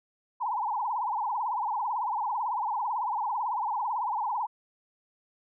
sine tone with vibrato, 910 Hz, A#5, 42 cents flat, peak -27 dBFS, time 0.4-4.47 s, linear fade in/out 20 ms, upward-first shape triangle, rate 18 Hz, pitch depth 230 cents each way, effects none

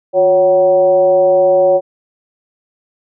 sine tone with frequency modulation, 557 Hz, C#5, 8 cents sharp, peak -7 dBFS, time 0.13-1.81 s, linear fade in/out 50 ms, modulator 198 Hz, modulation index 0.61, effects none

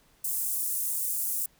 pink high-pass noise, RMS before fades -30 dBFS, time 0.24-1.46 s, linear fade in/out 5 ms, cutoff 9000 Hz, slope 24 dB/octave, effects pink hiss -63 dBFS RMS until 1.59 s

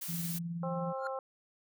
blue noise, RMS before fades -40 dBFS, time 0.01-0.39 s, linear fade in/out 10 ms
sine tone with tremolo, 169.5 Hz, E3, 49 cents sharp, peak -33 dBFS, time 0.08-0.93 s, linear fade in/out 20 ms, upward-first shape triangle, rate 19 Hz, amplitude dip 45%
harmonic tone, 265.3 Hz, C4, 24 cents sharp, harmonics 2 / 3 / 4 / 5, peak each -37 / -41 / -43 / -45 dBFS, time 0.63-1.19 s, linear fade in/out 2 ms
triangle tone with exponential growth, 1400 Hz, F6, 4 cents sharp, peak -31 dBFS, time 0.95-1.07 s, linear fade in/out 1 ms, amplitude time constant 24 ms
effects none

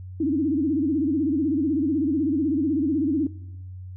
sine tone with vibrato, 293.7 Hz, D4, in tune, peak -20 dBFS, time 0.2-3.27 s, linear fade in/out 5 ms, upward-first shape sine, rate 16 Hz, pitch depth 200 cents each way, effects noise-tail reverb RT60 0.9 s tail -20 dB re dry + added 92 Hz sine -35 dBFS peak until 3.96 s

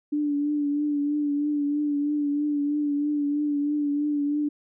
sine tone with vibrato, 292 Hz, D4, 10 cents flat, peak -22 dBFS, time 0.12-4.49 s, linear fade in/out 10 ms, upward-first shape triangle, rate 3.1 Hz, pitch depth 39 cents each way, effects none

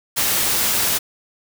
white noise, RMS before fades -19 dBFS, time 0.16-0.99 s, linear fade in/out 20 ms, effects none

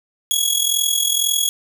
15% pulse tone with amplitude modulation, 3338 Hz, G#7, 8 cents sharp, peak -6 dBFS, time 0.31-1.49 s, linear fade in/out 0 ms, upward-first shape sine, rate 42 Hz, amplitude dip 70%, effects none

